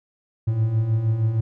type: beating tone pair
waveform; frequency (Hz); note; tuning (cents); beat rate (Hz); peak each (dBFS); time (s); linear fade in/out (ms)
triangle; 106.2 / 112.6; G#2 / A2; +39 / +40; 6.4; -25 / -17; 0.47-1.41; 10
effects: none